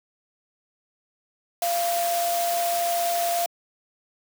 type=tone in noise; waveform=sine; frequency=690 Hz; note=F5; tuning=21 cents flat; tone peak=-22 dBFS; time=1.62-3.46 s; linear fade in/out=2 ms; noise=white; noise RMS=-30 dBFS; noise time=1.62-3.46 s; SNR=+5 dB; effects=high-pass 400 Hz 12 dB/octave